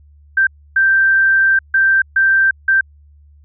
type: tone bursts at uneven times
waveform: sine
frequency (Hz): 1568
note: G6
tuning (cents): 0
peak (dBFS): -9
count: 5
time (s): 0.37-0.47 / 0.76-1.59 / 1.74-2.02 / 2.16-2.51 / 2.68-2.81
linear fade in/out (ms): 5
effects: added 73 Hz sine -43 dBFS peak until 3.44 s